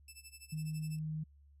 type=tone with tremolo; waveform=10% pulse; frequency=2637 Hz; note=E7; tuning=in tune; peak=-40 dBFS; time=0.08-0.99 s; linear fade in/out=2 ms; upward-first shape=sine; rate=12 Hz; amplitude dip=90%
type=tone; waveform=sine; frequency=155.56 Hz; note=D#3; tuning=in tune; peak=-36 dBFS; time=0.52-1.24 s; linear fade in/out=10 ms
effects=added 71 Hz sine -59 dBFS peak until 1.6 s + resampled to 32000 Hz